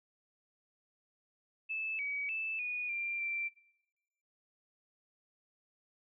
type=tone with pitch steps; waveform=sine; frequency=2622 / 2269 / 2633 / 2462 / 2376 / 2352 Hz; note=E7 / C#7 / E7 / D#7 / D7 / D7; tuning=-10 / +40 / -3 / -19 / +20 / +2 cents; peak=-34 dBFS; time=1.69-3.49 s; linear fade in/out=20 ms; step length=300 ms; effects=noise-tail reverb RT60 1.0 s tail -21 dB re dry